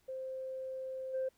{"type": "tone with level steps", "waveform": "sine", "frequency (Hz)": 523.3, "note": "C5", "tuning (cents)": 0, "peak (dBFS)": [-38, -31], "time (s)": [0.08, 1.29], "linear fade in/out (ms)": 10, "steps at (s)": 1.13, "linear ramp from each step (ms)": 20, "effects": ["tanh soft clip ceiling -29 dBFS", "pink hiss -72 dBFS RMS until 1.37 s"]}